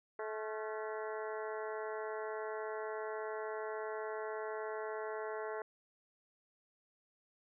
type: harmonic tone with a mistuned harmonic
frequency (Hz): 216.5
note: A3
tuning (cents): -28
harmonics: 2 / 3 / 4 / 5 / 6 / 7 / 8 / 9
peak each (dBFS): -41 / -45 / -47 / -49 / -51 / -52 / -53 / -54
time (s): 0.19-5.62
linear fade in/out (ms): 2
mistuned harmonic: 6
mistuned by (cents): +95
effects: none